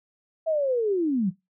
sine linear sweep, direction down, 659.3 to 169.4 Hz, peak -21 dBFS, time 0.46-1.31 s, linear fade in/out 20 ms, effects noise-tail reverb RT60 0.2 s tail -20 dB re dry

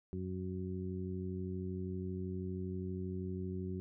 harmonic tone, 92.6 Hz, F#2, 2 cents sharp, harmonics 1 / 2 / 3 / 4, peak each -41 / -41 / -48 / -44 dBFS, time 0.13-3.8 s, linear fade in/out 0 ms, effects none

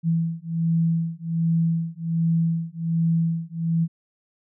sine beating tone pair, 164.7 / 166 Hz, E3 / E3, -1 / +12 cents, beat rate 1.3 Hz, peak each -23 dBFS, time 0.03-3.88 s, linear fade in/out 50 ms, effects none

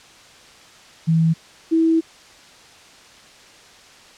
sine tone pair in turn, 162.8 / 325.6 Hz, E3 / E4, -21 / -21 cents, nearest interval octave, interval 1200 cents, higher second, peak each -13 dBFS, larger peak neither, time 1.07-1.34 / 1.71-2.01 s, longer second, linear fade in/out 20 ms, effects white hiss -46 dBFS RMS until 4.17 s + low-pass 6000 Hz 12 dB/octave

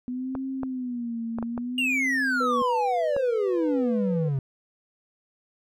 sine tone with vibrato, 246.9 Hz, B3, in tune, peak -28 dBFS, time 0.08-2.62 s, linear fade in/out 0 ms, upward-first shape sine, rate 0.62 Hz, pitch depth 130 cents each way
clicks, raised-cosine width 1 ms, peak -19 dBFS, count 6, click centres 0.352 / 0.633 / 1.386 / 1.427 / 1.578 / 3.165 s
triangle exponential sweep, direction down, 2860 to 130.81 Hz, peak -21 dBFS, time 1.78-4.39 s, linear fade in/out 2 ms
sine tone with tremolo, 493.9 Hz, B4, in tune, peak -25 dBFS, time 2.4-4.29 s, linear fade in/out 10 ms, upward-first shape triangle, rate 0.91 Hz, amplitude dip 45%
effects none

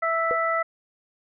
harmonic tone, 659.3 Hz, E5, in tune, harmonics 1 / 2 / 3, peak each -26 / -24 / -28 dBFS, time 0.02-0.63 s, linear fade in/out 10 ms
sine tone with exponential decay, 493.9 Hz, B4, in tune, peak -20 dBFS, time 0.31-0.39 s, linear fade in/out 0 ms, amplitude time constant 17 ms
effects none

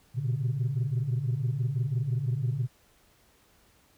sine tone cluster, 117.2 / 123.2 / 142.3 Hz, A#2 / B2 / C#3, +10 / -4 / +46 cents, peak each -29 dBFS, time 0.14-2.68 s, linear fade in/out 50 ms, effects tanh soft clip ceiling -21 dBFS + pink hiss -63 dBFS RMS until 3.97 s

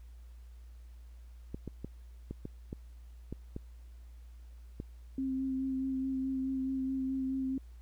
clicks, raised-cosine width 3 ms, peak -26 dBFS, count 9, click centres 1.545 / 1.677 / 1.846 / 2.31 / 2.454 / 2.729 / 3.326 / 3.564 / 4.801 s
sine tone with vibrato, 264.5 Hz, C4, 19 cents sharp, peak -31 dBFS, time 5.18-7.58 s, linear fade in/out 2 ms, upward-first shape sine, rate 4.7 Hz, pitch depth 16 cents each way
effects added 59 Hz sine -48 dBFS peak until 7.81 s + pink hiss -70 dBFS RMS until 7.81 s

